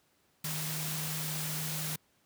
sine tone in noise, 155 Hz, D#3, 6 cents flat, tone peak -37 dBFS, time 0.44-1.96 s, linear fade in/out 5 ms, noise white, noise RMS -37 dBFS, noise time 0.44-1.96 s, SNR -3 dB, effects pink hiss -70 dBFS RMS until 2.25 s + high-pass 100 Hz 12 dB/octave

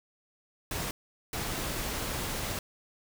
pink noise bursts at uneven times, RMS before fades -34 dBFS, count 2, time 0.71-0.91 / 1.33-2.59 s, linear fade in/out 2 ms, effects none

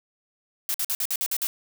blue noise bursts, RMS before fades -26 dBFS, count 8, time 0.69-1.47 s, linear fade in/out 0 ms, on 52 ms, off 52 ms, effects none

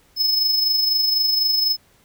square tone with amplitude modulation, 5200 Hz, E8, 24 cents flat, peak -15 dBFS, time 0.16-1.77 s, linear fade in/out 50 ms, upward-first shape sine, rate 24 Hz, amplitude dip 45%, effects pink hiss -57 dBFS RMS until 2.04 s

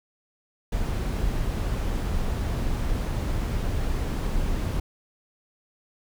brown noise, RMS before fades -26 dBFS, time 0.72-4.8 s, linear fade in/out 5 ms, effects none

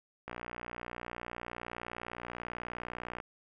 click train, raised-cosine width 0.5 ms, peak -24 dBFS, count 176, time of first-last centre 0.28-3.202 s, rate 59.9 Hz, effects none

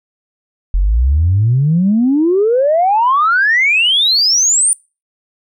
sine exponential sweep, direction up, 42.63 to 9420 Hz, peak -8 dBFS, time 0.74-4.73 s, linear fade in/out 0 ms, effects noise-tail reverb RT60 0.3 s tail -24 dB re dry + tanh soft clip ceiling -4 dBFS

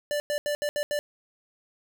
square tone bursts at uneven times, 587.3 Hz, D5, in tune, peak -26 dBFS, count 6, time 0.11-0.2 / 0.3-0.38 / 0.46-0.55 / 0.62-0.69 / 0.76-0.83 / 0.91-0.99 s, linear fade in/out 0 ms, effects 10-bit

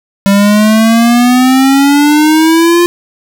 square exponential sweep, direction up, 196.3 to 350.9 Hz, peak -5 dBFS, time 0.26-2.86 s, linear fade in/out 0 ms, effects none

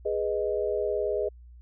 sine chord, G# minor, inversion none, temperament equal, 415.3 / 493.9 / 622.3 Hz, G#4 / B4 / D#5, 0 / 0 / 0 cents, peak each -28 / -31 / -30 dBFS, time 0.05-1.29 s, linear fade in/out 10 ms, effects added 60 Hz sine -46 dBFS peak until 1.61 s

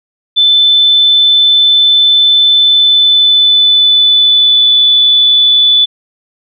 sine tone with pitch glide, 3520 to 3476 Hz, A7 to A7, 0 to -22 cents, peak -4 dBFS, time 0.36-5.86 s, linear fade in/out 20 ms, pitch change -22 cents, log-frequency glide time 2.57-4.85 s, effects none

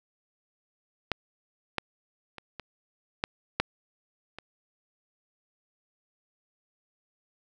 clicks, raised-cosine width 0.3 ms, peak -10 / -11 / -25 / -22 / -10 / -7 / -24 dBFS, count 7, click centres 1.117 / 1.783 / 2.383 / 2.597 / 3.239 / 3.6 / 4.386 s, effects none

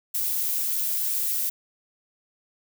violet noise, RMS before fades -26 dBFS, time 0.14-1.5 s, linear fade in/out 10 ms, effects none

